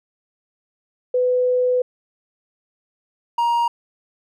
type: tone pair in turn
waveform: sine / triangle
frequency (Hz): 500 / 942.1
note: B4 / A#5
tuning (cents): +21 / +18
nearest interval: major seventh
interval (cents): 1097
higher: second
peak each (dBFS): -15 / -14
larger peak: second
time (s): 1.14-1.82 / 3.38-3.68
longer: first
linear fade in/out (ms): 5
effects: none